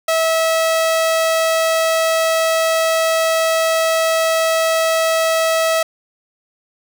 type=tone; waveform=sawtooth; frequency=649 Hz; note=E5; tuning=27 cents flat; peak=-10 dBFS; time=0.08-5.83 s; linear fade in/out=5 ms; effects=none